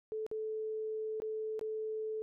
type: tone with dropouts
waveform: sine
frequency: 435.7 Hz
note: A4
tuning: 17 cents flat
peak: -35 dBFS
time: 0.12-2.22 s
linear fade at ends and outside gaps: 0 ms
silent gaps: 0.265-0.314 / 1.201-1.22 / 1.593-1.612 s
effects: none